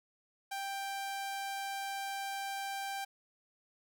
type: tone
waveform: sawtooth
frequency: 787 Hz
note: G5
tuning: 7 cents sharp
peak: -33 dBFS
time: 0.51-3.05 s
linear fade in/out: 10 ms
effects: none